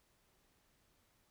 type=silence; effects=pink hiss -74 dBFS RMS until 1.3 s